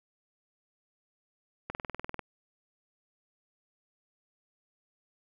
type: click train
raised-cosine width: 0.5 ms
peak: -20 dBFS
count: 11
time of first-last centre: 1.7-2.193 s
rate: 20.3 Hz
effects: 10-bit